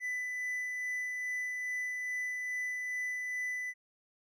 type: tone with tremolo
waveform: triangle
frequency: 1995 Hz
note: B6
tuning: 17 cents sharp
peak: -31 dBFS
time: 0-3.74 s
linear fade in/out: 50 ms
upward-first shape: sine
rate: 2.4 Hz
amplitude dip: 25%
effects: none